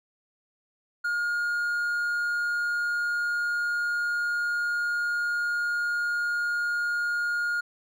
triangle tone, 1425 Hz, F6, 34 cents sharp, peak -23 dBFS, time 1.04-7.61 s, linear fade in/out 10 ms, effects none

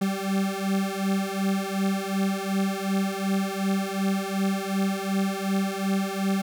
40% pulse beating tone pair, 193.2 / 195.9 Hz, G3 / G3, -25 / -1 cents, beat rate 2.7 Hz, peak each -26 dBFS, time 0.01-6.42 s, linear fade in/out 10 ms, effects none

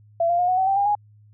sine tone with pitch steps, 674 / 694.2 / 714.9 / 736.3 / 758.3 / 781 / 804.3 / 828.4 Hz, E5 / F5 / F5 / F#5 / F#5 / G5 / G5 / G#5, +38 / -11 / +40 / -9 / +42 / -7 / +44 / -5 cents, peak -17 dBFS, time 0.2-0.952 s, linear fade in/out 5 ms, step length 94 ms, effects added 105 Hz sine -49 dBFS peak until 1.33 s

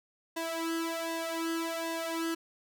sawtooth tone with flanger, 329.6 Hz, E4, in tune, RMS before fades -34 dBFS, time 0.36-2.35 s, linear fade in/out 10 ms, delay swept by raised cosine 1.1 to 2.4 ms, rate 1.3 Hz, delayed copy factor +0.85, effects none

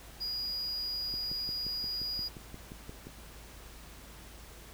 triangle tone, 4888 Hz, D#8, 32 cents flat, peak -32 dBFS, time 0.2-2.29 s, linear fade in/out 20 ms
click train, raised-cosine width 3 ms, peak -31 dBFS, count 12, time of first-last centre 1.14-3.07 s, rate 5.7 Hz
effects added 54 Hz sine -51 dBFS peak until 4.73 s + pink hiss -52 dBFS RMS until 4.73 s

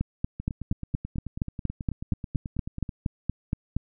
two click trains, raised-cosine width 5 ms, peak -13 / -21 dBFS, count 17 / 24, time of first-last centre 0.01-3.766 / 0.4-2.892 s, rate 4.26 / 9.23 Hz, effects none

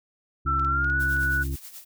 harmonic tone, 67.8 Hz, C#2, 38 cents flat, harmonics 1 / 2 / 4 / 5, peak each -27 / -33 / -39 / -41 dBFS, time 0.45-1.56 s, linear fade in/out 10 ms
sine tone with pitch glide, 1338 to 1476.1 Hz, E6 to F#6, +25 to -5 cents, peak -22 dBFS, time 0.46-1.44 s, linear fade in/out 20 ms, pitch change +170 cents, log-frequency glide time 0.66-0.97 s
clicks, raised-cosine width 0.2 ms, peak -29 dBFS, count 6, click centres 0.596 / 0.648 / 0.845 / 0.9 / 1.166 / 1.232 s
blue noise with tremolo, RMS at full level -40 dBFS, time 0.99-1.85 s, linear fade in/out 20 ms, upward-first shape sine, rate 9.3 Hz, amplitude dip 65%
effects none

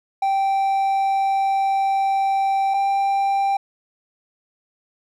triangle tone pair in turn, 781 / 788.7 Hz, G5 / G5, -7 / +10 cents, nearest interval unison, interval 17 cents, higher second, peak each -15 dBFS, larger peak neither, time 0.22-2.74 / 2.74-3.57 s, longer first, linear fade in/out 5 ms, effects none

